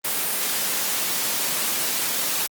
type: high-pass noise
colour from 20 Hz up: white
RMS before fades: -24 dBFS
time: 0.04-2.47 s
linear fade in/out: 10 ms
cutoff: 150 Hz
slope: 24 dB/octave
effects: Opus 24 kbps